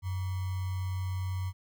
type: tone with sample-and-hold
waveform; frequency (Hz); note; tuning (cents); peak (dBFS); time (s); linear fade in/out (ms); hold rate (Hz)
sine; 93; F#2; +9; -30; 0.02-1.53; 50; 1050
effects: none